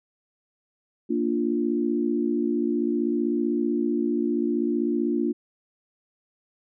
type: chord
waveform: sine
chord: Bb major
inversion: none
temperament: equal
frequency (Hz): 233.1 / 293.7 / 349.2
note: Bb3 / D4 / F4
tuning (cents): 0 / 0 / 0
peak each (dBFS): -26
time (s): 1.09-5.33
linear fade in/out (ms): 20
effects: none